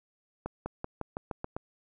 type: accelerating click train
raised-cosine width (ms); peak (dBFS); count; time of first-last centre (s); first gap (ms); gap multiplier
1; -20; 8; 0.46-1.565; 200; 0.92
effects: none